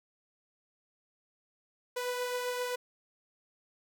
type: beating tone pair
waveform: sawtooth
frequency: 493.9 / 501.5 Hz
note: B4 / B4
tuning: 0 / +26 cents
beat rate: 7.6 Hz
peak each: -29 / -38 dBFS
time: 1.96-2.76 s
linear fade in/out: 10 ms
effects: none